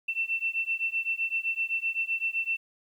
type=beating tone pair; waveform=sine; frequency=2683 / 2690.8 Hz; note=E7 / E7; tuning=+30 / +35 cents; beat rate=7.8 Hz; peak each=-30 dBFS; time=0.08-2.57 s; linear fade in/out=10 ms; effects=10-bit